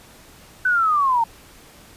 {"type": "linear sweep", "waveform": "sine", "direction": "down", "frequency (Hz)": [1521, 893], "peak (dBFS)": -15, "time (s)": [0.65, 1.24], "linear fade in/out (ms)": 5, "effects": ["pink hiss -47 dBFS RMS until 1.96 s", "resampled to 32000 Hz"]}